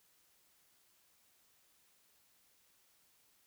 silence, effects white hiss -71 dBFS RMS until 3.46 s

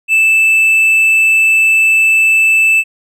triangle tone, 2637 Hz, E7, in tune, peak -5 dBFS, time 0.08-2.84 s, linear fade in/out 50 ms, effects none

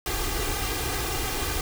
pink noise with comb filter, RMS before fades -28 dBFS, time 0.06-1.61 s, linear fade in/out 2 ms, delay 2.5 ms, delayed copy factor +0.75, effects none

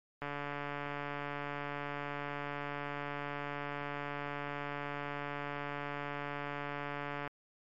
click train, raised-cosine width 0.5 ms, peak -24 dBFS, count 1017, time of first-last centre 0.22-7.276 s, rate 144 Hz, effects MP3 64 kbps

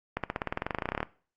accelerating click train, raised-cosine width 0.5 ms, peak -14 dBFS, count 21, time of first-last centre 0.17-1.03 s, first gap 67 ms, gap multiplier 0.95, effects noise-tail reverb RT60 0.4 s tail -18 dB re dry + Opus 48 kbps

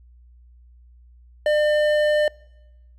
triangle tone with hard clipping, 601 Hz, D5, 40 cents sharp, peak -18 dBFS, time 1.46-2.28 s, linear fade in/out 2 ms, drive 14 dB, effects noise-tail reverb RT60 1.0 s tail -25 dB re dry + added 60 Hz sine -47 dBFS peak until 2.98 s

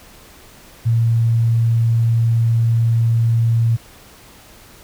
sine tone, 115.2 Hz, A#2, 20 cents flat, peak -12 dBFS, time 0.85-3.77 s, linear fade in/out 20 ms, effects pink hiss -44 dBFS RMS until 4.83 s

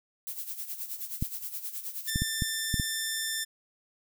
violet noise with tremolo, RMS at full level -35 dBFS, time 0.27-2.1 s, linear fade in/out 0 ms, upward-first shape sine, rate 9.5 Hz, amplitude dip 70%
clicks, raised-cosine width 5 ms, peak -16 dBFS, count 6, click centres 1.225 / 2.159 / 2.22 / 2.422 / 2.742 / 2.798 s
10% pulse tone, 1781 Hz, A6, 21 cents sharp, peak -21 dBFS, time 2.07-3.45 s, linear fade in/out 20 ms
effects none

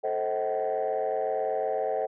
sine chord, A diminished seventh, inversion none, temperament just, 440 / 528 / 633.6 / 760.3 Hz, A4 / C5 / Eb5 / Gb5, 0 / +16 / +31 / +47 cents, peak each -30 dBFS, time 0.03-2.07 s, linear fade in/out 20 ms, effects tanh soft clip ceiling -20 dBFS

